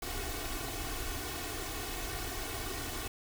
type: noise with comb filter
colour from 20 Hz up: pink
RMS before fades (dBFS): -38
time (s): 0.02-3.08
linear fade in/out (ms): 5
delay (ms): 2.7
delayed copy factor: +0.9
effects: none